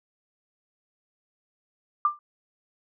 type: tone with exponential decay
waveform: sine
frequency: 1188 Hz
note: D6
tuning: 20 cents sharp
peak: -15 dBFS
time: 2.05-2.19 s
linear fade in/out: 2 ms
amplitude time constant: 30 ms
effects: none